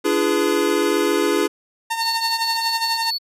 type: chord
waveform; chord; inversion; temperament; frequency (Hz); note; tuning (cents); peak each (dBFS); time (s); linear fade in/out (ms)
square; D diminished seventh; none; equal with one note detuned; 293.7 / 341.1 / 415.3 / 493.9; D4 / F4 / Ab4 / Cb5; 0 / -41 / 0 / 0; -24 / -22 / -21 / -27; 0.04-1.48; 20
type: tone with tremolo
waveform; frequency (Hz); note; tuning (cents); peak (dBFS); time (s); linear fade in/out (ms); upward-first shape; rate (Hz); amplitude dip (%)
sawtooth; 911; A#5; -40; -15; 1.9-3.11; 10; triangle; 12; 65
type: tone bursts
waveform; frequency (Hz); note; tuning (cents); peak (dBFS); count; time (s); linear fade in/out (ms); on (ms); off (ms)
triangle; 4435; C#8; 0; -20; 6; 2-3.185; 20; 180; 21
effects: resampled to 32000 Hz